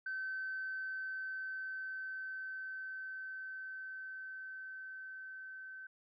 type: tone with level ramp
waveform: sine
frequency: 1536 Hz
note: G6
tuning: 36 cents flat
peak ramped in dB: -36 to -46 dBFS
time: 0.06-5.87 s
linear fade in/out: 5 ms
effects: tanh soft clip ceiling -33 dBFS